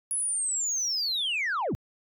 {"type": "linear sweep", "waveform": "sine", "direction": "down", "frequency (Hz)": [10510, 73.42], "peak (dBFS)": -24, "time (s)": [0.11, 1.75], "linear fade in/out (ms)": 0, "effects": ["tanh soft clip ceiling -24 dBFS"]}